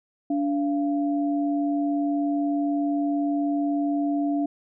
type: tone pair together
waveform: sine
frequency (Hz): 288.9 / 687.1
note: D4 / F5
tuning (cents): -28 / -28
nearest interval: octave + minor third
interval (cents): 1500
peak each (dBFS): -22 / -30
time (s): 0.3-4.46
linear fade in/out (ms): 5
effects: none